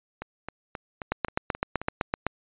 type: two click trains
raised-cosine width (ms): 0.5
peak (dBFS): -9 / -19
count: 10 / 7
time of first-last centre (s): 1.12-2.266 / 0.22-1.816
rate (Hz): 7.85 / 3.76
effects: resampled to 8000 Hz